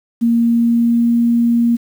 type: tone with pitch glide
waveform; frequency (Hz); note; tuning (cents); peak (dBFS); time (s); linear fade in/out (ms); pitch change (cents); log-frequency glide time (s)
sine; 233.1 to 235.1; A#3 to A#3; 0 to +15; -10; 0.21-1.77; 20; +15; 0.35-1.17
effects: 7-bit